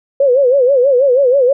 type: tone with vibrato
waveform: sine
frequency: 525 Hz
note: C5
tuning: 6 cents sharp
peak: -7 dBFS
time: 0.2-1.53 s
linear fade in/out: 5 ms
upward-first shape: sine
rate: 6.2 Hz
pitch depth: 140 cents each way
effects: none